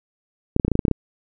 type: clicks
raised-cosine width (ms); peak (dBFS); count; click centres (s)
3; -5; 10; 0.564 / 0.598 / 0.649 / 0.681 / 0.717 / 0.754 / 0.792 / 0.852 / 0.882 / 0.913
effects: none